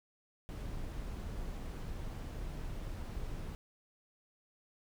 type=noise; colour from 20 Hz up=brown; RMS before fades=-41 dBFS; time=0.49-3.55 s; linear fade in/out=0 ms; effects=none